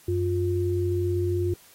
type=tone pair together; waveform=sine; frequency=93.52 / 353.1 Hz; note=F#2 / F4; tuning=+19 / +19 cents; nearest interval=octave + major seventh; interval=2300 cents; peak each=-25 dBFS; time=0.08-1.54 s; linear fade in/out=5 ms; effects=white hiss -54 dBFS RMS until 1.74 s + AAC 48 kbps